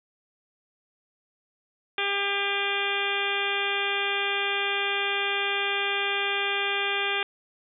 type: harmonic tone with a mistuned harmonic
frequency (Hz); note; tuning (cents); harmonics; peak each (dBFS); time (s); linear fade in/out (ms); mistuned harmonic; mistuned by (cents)
400; G4; +35; 1 / 2 / 3 / 4 / 5 / 6 / 7 / 8 / 9; -33 / -34 / -35 / -32 / -35 / -30 / -34 / -34 / -35; 1.98-7.23; 2; 9; -46
effects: none